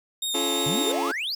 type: tone with vibrato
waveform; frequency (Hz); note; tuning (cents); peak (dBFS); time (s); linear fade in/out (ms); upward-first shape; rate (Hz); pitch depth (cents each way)
sawtooth; 3683; A#7; -22; -23; 0.22-0.92; 5; sine; 5.7; 19
type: chord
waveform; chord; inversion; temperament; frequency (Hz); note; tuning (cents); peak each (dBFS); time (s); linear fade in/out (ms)
sawtooth; Db augmented; none; just; 277.2 / 346.5 / 433.1; Db4 / F4 / A4; 0 / -14 / -27; -26; 0.34-1.12; 10
type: exponential sweep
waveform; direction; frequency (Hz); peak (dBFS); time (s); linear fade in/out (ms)
triangle; up; 130.6 to 5274; -25; 0.66-1.35; 5
effects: 9-bit